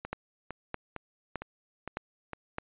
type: two click trains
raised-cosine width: 0.5 ms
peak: -22 / -18 dBFS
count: 6 / 5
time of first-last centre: 0.05-2.333 / 0.13-2.584 s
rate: 2.19 / 1.63 Hz
effects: resampled to 8000 Hz